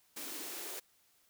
white noise with high-pass filter sweep, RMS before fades -43 dBFS, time 0.16-0.8 s, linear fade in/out 10 ms, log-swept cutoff 260 to 400 Hz, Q 3.6, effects white hiss -70 dBFS RMS until 1.29 s

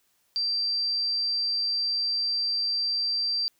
sine tone, 4699 Hz, D8, in tune, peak -24 dBFS, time 0.36-3.48 s, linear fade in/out 0 ms, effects white hiss -69 dBFS RMS until 3.59 s

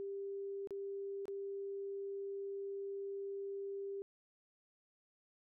sine tone with dropouts, 395.9 Hz, G4, 17 cents sharp, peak -40 dBFS, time 0-4.02 s, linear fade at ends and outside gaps 0 ms, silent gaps 0.673-0.707 / 1.255-1.281 s, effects none

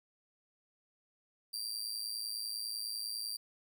sawtooth tone with amplitude modulation, 4716 Hz, D8, 6 cents sharp, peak -31 dBFS, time 1.53-3.37 s, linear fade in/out 10 ms, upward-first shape sine, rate 110 Hz, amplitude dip 80%, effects none

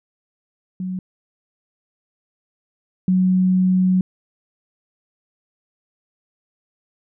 sine tone pair in turn, 185 / 185 Hz, F#3 / F#3, 0 / 0 cents, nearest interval unison, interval 0 cents, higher neither, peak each -23 / -13 dBFS, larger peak second, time 0.8-0.99 / 3.08-4.01 s, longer second, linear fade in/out 2 ms, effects none

